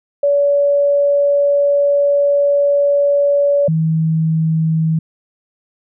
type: tone pair in turn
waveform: sine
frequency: 570 / 160.28 Hz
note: C#5 / E3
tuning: +48 / -48 cents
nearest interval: octave + minor seventh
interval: 2196 cents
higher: first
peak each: -10 / -12 dBFS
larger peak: first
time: 0.23-3.68 / 3.68-4.99 s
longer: first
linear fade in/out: 5 ms
effects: none